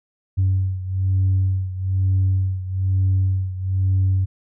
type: beating tone pair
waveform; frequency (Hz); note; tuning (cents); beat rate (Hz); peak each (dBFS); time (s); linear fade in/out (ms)
sine; 94.4 / 95.5; F#2 / G2; +35 / -45; 1.1; -17 / -21; 0.37-4.26; 20
effects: tanh soft clip ceiling -12 dBFS